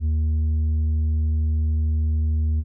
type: tone with tanh clipping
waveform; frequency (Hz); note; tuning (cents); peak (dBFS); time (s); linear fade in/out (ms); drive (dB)
sine; 77.78; D#2; 0; -19; 0-2.64; 50; 4
effects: none